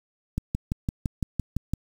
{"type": "click train", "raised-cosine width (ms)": 5, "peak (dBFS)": -13, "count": 9, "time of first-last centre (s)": [0.38, 1.736], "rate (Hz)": 5.9, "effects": ["7-bit"]}